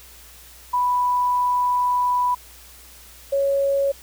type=tone pair in turn; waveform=sine; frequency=987.8 / 554.4 Hz; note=B5 / C#5; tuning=0 / 0 cents; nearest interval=minor seventh; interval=1000 cents; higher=first; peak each=-17 dBFS; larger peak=neither; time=0.73-2.35 / 3.32-3.92 s; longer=first; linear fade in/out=10 ms; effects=added 60 Hz sine -49 dBFS peak until 4.02 s + white hiss -46 dBFS RMS until 4.02 s